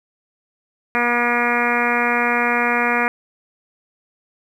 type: harmonic tone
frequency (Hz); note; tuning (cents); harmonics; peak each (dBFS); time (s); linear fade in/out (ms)
240; B3; -49; 1 / 2 / 3 / 4 / 5 / 6 / 7 / 8 / 9 / 10; -25 / -25 / -25 / -25 / -25 / -25 / -25 / -25 / -25 / -25; 0.95-3.08; 0
effects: 8-bit